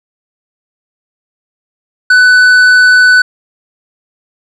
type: tone with tanh clipping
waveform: sine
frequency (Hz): 1496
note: F#6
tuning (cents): +19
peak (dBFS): -4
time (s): 2.1-3.22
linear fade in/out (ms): 5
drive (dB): 8
effects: none